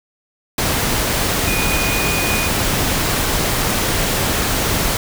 sine tone in noise, 2464 Hz, D#7, 17 cents flat, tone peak -22 dBFS, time 1.47-2.48 s, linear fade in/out 2 ms, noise pink, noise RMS -18 dBFS, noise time 0.58-4.97 s, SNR -7 dB, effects none

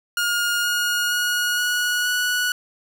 sawtooth tone with pitch steps, 1424 / 1435.6 / 1447.2 / 1459 / 1470.8 Hz, F6 / F6 / F#6 / F#6 / F#6, +33 / +47 / -39 / -25 / -11 cents, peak -16 dBFS, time 0.17-2.52 s, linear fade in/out 2 ms, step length 470 ms, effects none

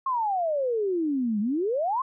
sine exponential two-way sweep, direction down then up, 1093 to 200.4 to 1093 Hz, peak -23 dBFS, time 0.06-2.02 s, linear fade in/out 5 ms, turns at 1.4 s, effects none

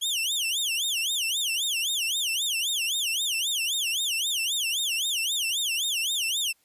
sawtooth tone with vibrato, 3136 Hz, G7, in tune, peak -22 dBFS, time 0.01-6.53 s, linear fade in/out 20 ms, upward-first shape sine, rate 3.8 Hz, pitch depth 290 cents each way, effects white hiss -67 dBFS RMS until 6.64 s + resampled to 32000 Hz

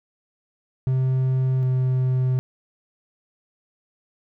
triangle tone pair in turn, 130.3 / 128.65 Hz, C3 / C3, -7 / -29 cents, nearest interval unison, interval 22 cents, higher first, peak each -16 dBFS, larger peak neither, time 0.87-1.63 / 1.63-2.39 s, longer neither, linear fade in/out 0 ms, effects none

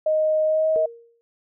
sine tone with pitch glide, 622.3 to 632.8 Hz, D#5 to D#5, 0 to +29 cents, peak -17 dBFS, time 0.06-0.86 s, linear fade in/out 5 ms, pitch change +29 cents, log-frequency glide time 0.45-0.68 s
sine tone with exponential decay, 466.2 Hz, A#4, in tune, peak -24 dBFS, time 0.76-1.21 s, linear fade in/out 0 ms, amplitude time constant 96 ms
effects none

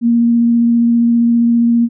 sine tone with vibrato, 234.7 Hz, A#3, 12 cents sharp, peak -8 dBFS, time 0.01-1.89 s, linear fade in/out 50 ms, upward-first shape sine, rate 15 Hz, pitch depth 10 cents each way, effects none

